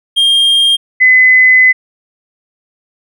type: tone pair in turn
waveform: triangle / sine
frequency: 3214 / 2025 Hz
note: G7 / B6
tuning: +43 / +43 cents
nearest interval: minor sixth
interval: 800 cents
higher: first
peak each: -5 / -3 dBFS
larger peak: second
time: 0.16-0.77 / 1-1.73 s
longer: second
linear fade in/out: 20 ms
effects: none